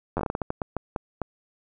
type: slowing click train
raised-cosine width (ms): 1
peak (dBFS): -13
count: 14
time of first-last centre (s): 0.17-1.217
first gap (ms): 10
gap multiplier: 1.31
effects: none